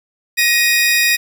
sawtooth tone pair together, 1885.1 / 2479 Hz, A#6 / D#7, +19 / -7 cents, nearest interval perfect fourth, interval 474 cents, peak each -11 dBFS, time 0.37-1.17 s, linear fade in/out 20 ms, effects 7-bit

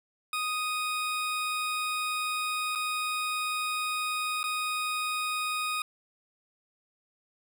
20% pulse tone with dropouts, 1244.5 Hz, D#6, in tune, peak -24 dBFS, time 0.33-5.82 s, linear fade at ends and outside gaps 2 ms, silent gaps 2.752-2.756 / 4.431-4.439 s, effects none

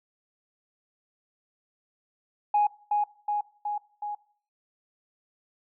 sine tone with echo, 830.6 Hz, G#5, in tune, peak -18 dBFS, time 2.54-2.67 s, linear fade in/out 5 ms, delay 370 ms, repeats 4, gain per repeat -3 dB, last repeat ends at 4.15 s, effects noise-tail reverb RT60 0.5 s tail -21 dB re dry + tanh soft clip ceiling -15 dBFS

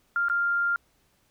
sine tone with dropouts, 1396.9 Hz, F6, in tune, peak -22 dBFS, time 0.16-0.76 s, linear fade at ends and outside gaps 1 ms, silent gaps 0.285-0.298 s, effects pink hiss -67 dBFS RMS until 1.3 s

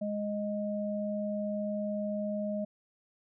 sine tone pair together, 207.7 / 621.4 Hz, G#3 / D#5, 0 / -2 cents, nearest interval octave + perfect fifth, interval 1898 cents, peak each -33 / -34 dBFS, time 0.01-2.65 s, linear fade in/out 10 ms, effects none

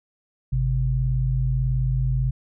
sine tone pair together, 51.59 / 130 Hz, G#1 / C3, -11 / -11 cents, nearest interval octave + major third, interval 1600 cents, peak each -23 / -21 dBFS, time 0.52-2.31 s, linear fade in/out 10 ms, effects none

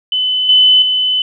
sine tone with level steps, 3019 Hz, F#7, 34 cents sharp, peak -12 / -5 / -11 dBFS, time 0.12-1.22 s, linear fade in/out 2 ms, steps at 0.49 / 0.82 s, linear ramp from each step 2 ms, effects none

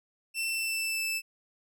sawtooth tone with pitch glide, 2683 to 2638 Hz, E7 to E7, +30 to +1 cents, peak -26 dBFS, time 0.34-1.22 s, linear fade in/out 50 ms, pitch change -29 cents, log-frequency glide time 0.5-1.02 s, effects none

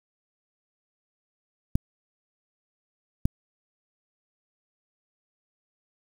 clicks, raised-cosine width 5 ms, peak -9 dBFS, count 2, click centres 1.755 / 3.255 s, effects 7-bit

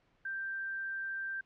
sine tone, 1573 Hz, G6, 6 cents sharp, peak -35 dBFS, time 0.25-1.41 s, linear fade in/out 5 ms, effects pink hiss -71 dBFS RMS until 1.45 s + low-pass 3000 Hz 12 dB/octave

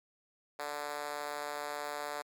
5% pulse tone with high-pass filter, 146.83 Hz, D3, in tune, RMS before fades -39 dBFS, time 0.59-2.22 s, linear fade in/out 5 ms, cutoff 550 Hz, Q 1.6, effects MP3 96 kbps

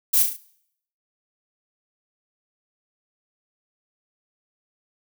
violet noise with echo, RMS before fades -18 dBFS, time 0.13-0.23 s, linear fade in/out 10 ms, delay 35 ms, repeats 4, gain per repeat -5 dB, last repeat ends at 0.37 s, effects noise-tail reverb RT60 0.7 s tail -21 dB re dry

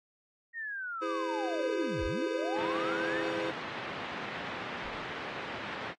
sine linear two-way sweep, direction down then up, 1881 to 36.71 to 1881 Hz, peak -35 dBFS, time 0.53-3.24 s, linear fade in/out 50 ms, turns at 2.05 s
square chord, E augmented, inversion none, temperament just, 329.6 / 412 / 515 Hz, E4 / G#4 / B#4, 0 / -14 / -28 cents, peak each -37 / -40 / -36 dBFS, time 1.01-3.52 s, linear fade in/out 20 ms
white band-pass noise, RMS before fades -40 dBFS, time 2.54-5.95 s, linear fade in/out 50 ms, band 130 to 2100 Hz, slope 12 dB/octave
brown noise with exponential decay, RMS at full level -49 dBFS, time 4.84-5.4 s, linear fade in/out 5 ms, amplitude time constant 120 ms
effects low-pass 4000 Hz 12 dB/octave + AAC 32 kbps

